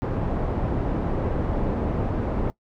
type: low-pass noise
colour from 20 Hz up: pink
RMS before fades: -25 dBFS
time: 0.02-2.5 s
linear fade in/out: 0 ms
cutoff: 700 Hz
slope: 12 dB/octave
effects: noise-tail reverb RT60 0.1 s tail -19 dB re dry